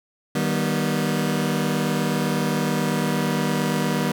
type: chord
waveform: sawtooth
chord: Eb augmented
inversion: none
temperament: just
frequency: 155.56 / 194.45 / 243.1 Hz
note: Eb3 / G3 / B3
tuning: 0 / -14 / -27 cents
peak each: -21 dBFS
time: 0.35-4.12 s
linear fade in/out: 5 ms
effects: none